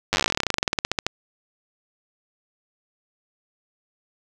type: slowing click train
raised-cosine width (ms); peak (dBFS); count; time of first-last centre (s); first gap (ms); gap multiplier
0.2; -3; 30; 0.13-1.066; 9; 1.08
effects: none